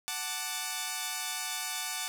5% pulse chord, D major, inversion first, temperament equal, 740 / 880 / 1174.7 Hz, F#5 / A5 / D6, 0 / 0 / 0 cents, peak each -26 dBFS, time 0.08-2.08 s, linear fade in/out 0 ms, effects none

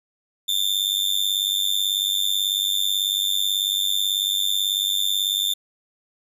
40% pulse tone with amplitude modulation, 3556 Hz, A7, 18 cents sharp, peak -15 dBFS, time 0.48-5.54 s, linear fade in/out 10 ms, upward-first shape sine, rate 98.2 Hz, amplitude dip 90%, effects none

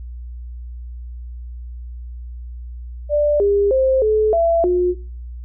sine tone with pitch steps, 590 / 403.8 / 526 / 430.7 / 670 / 358 Hz, D5 / G#4 / C5 / A4 / E5 / F4, +8 / -49 / +9 / -37 / +28 / +43 cents, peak -13 dBFS, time 3.09-4.95 s, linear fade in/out 50 ms, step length 310 ms, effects noise-tail reverb RT60 0.4 s tail -19 dB re dry + added 60 Hz sine -29 dBFS peak until 5.44 s

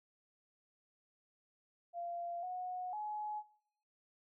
sine tone with pitch steps, 691 / 730 / 845 Hz, F5 / F#5 / G#5, -19 / -24 / +30 cents, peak -39 dBFS, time 1.93-3.43 s, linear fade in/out 50 ms, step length 500 ms, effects noise-tail reverb RT60 0.7 s tail -18 dB re dry

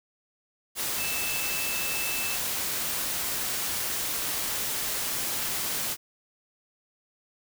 sine tone in noise, 2637 Hz, E7, in tune, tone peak -33 dBFS, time 0.96-2.38 s, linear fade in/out 50 ms, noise white, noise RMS -30 dBFS, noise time 0.75-5.97 s, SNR -6 dB, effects none

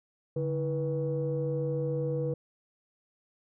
sine tone cluster, 144.7 / 322.8 / 487.1 Hz, D3 / E4 / B4, -25 / -36 / -24 cents, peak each -30 / -38 / -30 dBFS, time 0.36-2.34 s, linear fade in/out 5 ms, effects tanh soft clip ceiling -21 dBFS

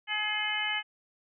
harmonic tone with a mistuned harmonic, 423.4 Hz, G#4, 33 cents sharp, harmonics 2 / 3 / 4 / 5 / 6 / 7, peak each -37 / -43 / -35 / -33 / -38 / -33 dBFS, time 0.07-0.83 s, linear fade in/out 50 ms, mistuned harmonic 7, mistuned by +24 cents, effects none

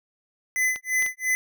square tone with tremolo, 2021 Hz, B6, 39 cents sharp, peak -20 dBFS, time 0.56-1.35 s, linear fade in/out 0 ms, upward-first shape sine, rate 2.9 Hz, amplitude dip 100%
clicks, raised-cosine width 0.2 ms, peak -20 dBFS, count 3, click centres 0.76 / 1.024 / 1.063 s
effects none

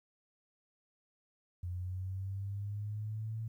sine linear sweep, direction up, 88.2 to 112.7 Hz, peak -36 dBFS, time 1.63-3.48 s, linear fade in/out 5 ms, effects 12-bit

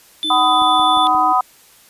triangle tone with pitch glide, 3519 to 3485 Hz, A7 to A7, 0 to -17 cents, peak -17 dBFS, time 0.23-1.07 s, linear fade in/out 0 ms, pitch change -17 cents, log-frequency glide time 0.35-0.53 s
sine tone with vibrato, 311 Hz, D#4, 1 cent flat, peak -26 dBFS, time 0.24-1.33 s, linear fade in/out 10 ms, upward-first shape sine, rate 16 Hz, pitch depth 11 cents each way
harmonic tone, 250.4 Hz, B3, 24 cents sharp, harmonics 3 / 4 / 5, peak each -16 / -16 / -16 dBFS, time 0.3-1.41 s, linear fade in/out 5 ms
click train, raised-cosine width 2 ms, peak -22 dBFS, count 4, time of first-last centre 0.62-1.149 s, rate 5.67 Hz
effects white hiss -48 dBFS RMS until 1.89 s + resampled to 32000 Hz

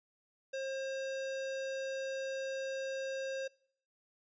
square tone, 535 Hz, C5, 38 cents sharp, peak -37 dBFS, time 0.53-3.48 s, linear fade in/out 10 ms, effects noise-tail reverb RT60 0.6 s tail -25 dB re dry + resampled to 16000 Hz

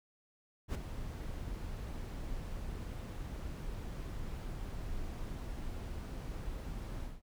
brown noise with ADSR envelope, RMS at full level -31 dBFS, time 0.68-7.22 s, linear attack 67 ms, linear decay 10 ms, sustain -10 dB, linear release 190 ms, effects none

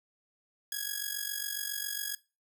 5% pulse tone with amplitude modulation, 1661.2 Hz, G#6, in tune, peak -19 dBFS, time 0.72-2.15 s, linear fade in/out 2 ms, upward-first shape sine, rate 47.3 Hz, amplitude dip 75%, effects noise-tail reverb RT60 0.3 s tail -21 dB re dry

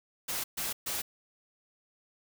white noise bursts, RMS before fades -34 dBFS, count 3, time 0.28-1.02 s, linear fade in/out 10 ms, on 160 ms, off 130 ms, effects none

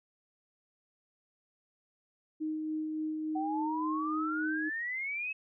sine tone with tremolo, 311.1 Hz, D#4, in tune, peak -31 dBFS, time 2.4-4.7 s, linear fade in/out 20 ms, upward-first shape sine, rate 3.5 Hz, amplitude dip 25%
sine exponential sweep, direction up, 747 to 2600 Hz, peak -33 dBFS, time 3.35-5.33 s, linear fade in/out 10 ms
effects none

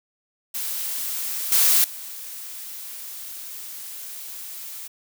blue noise with level steps, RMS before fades -28 / -17 / -36 dBFS, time 0.54-4.88 s, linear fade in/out 10 ms, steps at 1.52 / 1.84 s, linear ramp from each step 2 ms, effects none

